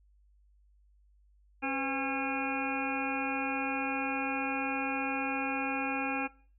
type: harmonic tone with a mistuned harmonic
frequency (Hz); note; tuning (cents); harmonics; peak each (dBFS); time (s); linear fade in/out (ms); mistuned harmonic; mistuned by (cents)
271.5; C#4; -36; 1 / 2 / 3 / 4 / 5 / 6 / 8 / 9 / 10; -35 / -42 / -36 / -45 / -41 / -41 / -46 / -35 / -44; 1.62-6.28; 20; 2; -110
effects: noise-tail reverb RT60 0.4 s tail -19 dB re dry + added 50 Hz sine -61 dBFS peak until 6.58 s